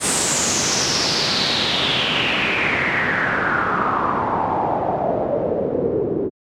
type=noise with low-pass filter sweep; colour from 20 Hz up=pink; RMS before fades=-19 dBFS; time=0-6.3 s; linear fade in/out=50 ms; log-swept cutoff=8800 to 360 Hz; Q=4.9; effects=high-pass 150 Hz 12 dB/octave